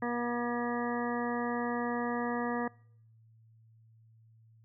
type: harmonic tone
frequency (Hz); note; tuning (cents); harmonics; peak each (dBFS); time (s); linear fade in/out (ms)
239.9; A#3; +50; 1 / 2 / 3 / 4 / 5 / 7 / 8; -34 / -37 / -39 / -40 / -41 / -42 / -43; 0.02-2.68; 5
effects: noise-tail reverb RT60 0.7 s tail -26 dB re dry + added 112 Hz sine -58 dBFS peak until 4.64 s